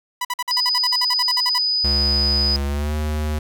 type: tone bursts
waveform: sawtooth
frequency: 987.8 Hz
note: B5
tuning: in tune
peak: -17 dBFS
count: 16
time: 0.21-1.584 s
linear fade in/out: 5 ms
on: 39 ms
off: 50 ms
type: tone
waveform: sine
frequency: 4978 Hz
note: D#8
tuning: in tune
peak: -17 dBFS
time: 0.51-2.56 s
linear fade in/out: 0 ms
type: tone with pitch glide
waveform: square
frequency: 70.1 to 76 Hz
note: C#2 to D#2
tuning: +20 to -40 cents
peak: -21 dBFS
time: 1.84-3.39 s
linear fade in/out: 5 ms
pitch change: +140 cents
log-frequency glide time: 2.65-2.95 s
effects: none